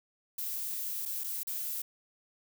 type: noise with dropouts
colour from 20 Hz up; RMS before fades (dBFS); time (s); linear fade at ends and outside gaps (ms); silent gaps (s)
violet; -36; 0.38-1.82; 5; 1.054-1.058 / 1.237-1.241 / 1.433-1.47
effects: none